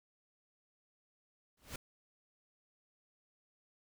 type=noise with exponential growth; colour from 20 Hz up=pink; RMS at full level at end=-39 dBFS; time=1.57-1.76 s; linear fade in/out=5 ms; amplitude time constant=40 ms; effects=none